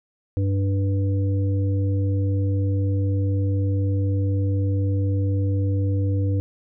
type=harmonic tone; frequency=98 Hz; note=G2; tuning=in tune; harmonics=1 / 3 / 5; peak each=-19 / -29 / -33 dBFS; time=0.37-6.4 s; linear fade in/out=0 ms; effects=none